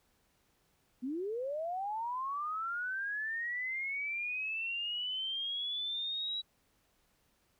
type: linear sweep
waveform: sine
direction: up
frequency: 236.9 to 3905 Hz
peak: -34 dBFS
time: 1.02-6.42 s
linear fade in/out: 20 ms
effects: pink hiss -73 dBFS RMS until 7.59 s